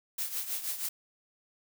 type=noise with tremolo; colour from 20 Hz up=blue; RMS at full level=-32 dBFS; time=0.18-0.89 s; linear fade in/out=5 ms; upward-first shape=triangle; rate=6.3 Hz; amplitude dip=75%; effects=none